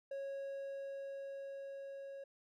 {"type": "tone with level ramp", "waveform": "triangle", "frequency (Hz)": 550, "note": "C#5", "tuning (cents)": -14, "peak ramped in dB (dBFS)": [-38, -44], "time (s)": [0.11, 2.24], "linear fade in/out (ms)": 5, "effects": []}